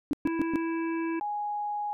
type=tone bursts; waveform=sine; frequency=289.5 Hz; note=D4; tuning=25 cents flat; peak=-23 dBFS; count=4; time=0.11-0.558 s; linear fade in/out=0 ms; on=22 ms; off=120 ms
type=harmonic tone; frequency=329.6 Hz; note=E4; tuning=in tune; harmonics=1 / 3 / 5 / 7 / 8; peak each=-28 / -38 / -42 / -45 / -46 dBFS; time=0.25-1.2 s; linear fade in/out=10 ms
type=tone; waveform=sine; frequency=830 Hz; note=G#5; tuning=1 cent flat; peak=-29 dBFS; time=1.21-1.93 s; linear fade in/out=0 ms
effects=none